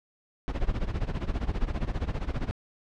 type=noise with tremolo; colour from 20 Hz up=brown; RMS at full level=-26 dBFS; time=0.48-2.51 s; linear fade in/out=0 ms; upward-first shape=sine; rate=15 Hz; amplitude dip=85%; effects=low-pass 4000 Hz 12 dB/octave